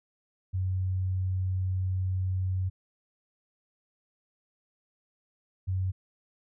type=tone pair in turn; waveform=sine; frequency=93.2 / 93.64 Hz; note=F#2 / F#2; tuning=+13 / +21 cents; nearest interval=unison; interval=8 cents; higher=second; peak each=-26 dBFS; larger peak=neither; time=0.53-2.7 / 5.67-5.92 s; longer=first; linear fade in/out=20 ms; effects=none